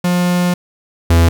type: tone pair in turn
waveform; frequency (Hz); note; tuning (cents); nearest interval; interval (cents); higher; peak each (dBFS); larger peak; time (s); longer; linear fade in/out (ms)
45% pulse; 177.5 / 83.93; F3 / E2; +28 / +32; octave + minor second; 1296; first; -12 / -7; second; 0.04-0.54 / 1.1-1.29; first; 5
effects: 8-bit